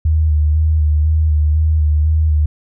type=tone with vibrato; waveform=sine; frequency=77 Hz; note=D#2; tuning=17 cents flat; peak=-10 dBFS; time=0.05-2.46 s; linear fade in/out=5 ms; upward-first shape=square; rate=2 Hz; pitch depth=30 cents each way; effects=none